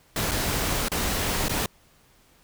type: noise with dropouts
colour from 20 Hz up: pink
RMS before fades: -26 dBFS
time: 0.16-1.66 s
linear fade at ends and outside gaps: 2 ms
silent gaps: 0.312-0.316 / 0.884-0.917 / 1.484-1.494 s
effects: pink hiss -59 dBFS RMS until 2.43 s